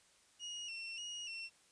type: tone with vibrato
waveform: 30% pulse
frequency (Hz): 2794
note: F7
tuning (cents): 0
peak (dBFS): -40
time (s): 0.39-1.5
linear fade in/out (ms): 50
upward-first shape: square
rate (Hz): 1.7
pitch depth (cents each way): 53
effects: white hiss -68 dBFS RMS until 1.71 s + resampled to 22050 Hz